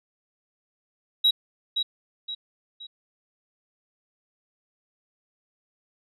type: tone with echo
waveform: sine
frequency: 3856 Hz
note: B7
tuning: 42 cents flat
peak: -14 dBFS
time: 1.24-1.31 s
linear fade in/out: 10 ms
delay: 520 ms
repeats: 3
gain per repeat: -8 dB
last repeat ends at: 2.87 s
effects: tanh soft clip ceiling -14 dBFS